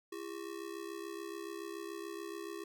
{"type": "ring-modulated tone", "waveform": "square", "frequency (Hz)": 370, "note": "F#4", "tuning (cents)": 0, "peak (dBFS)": -39, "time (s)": [0.12, 2.64], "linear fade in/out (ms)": 5, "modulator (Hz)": 33.5, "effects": []}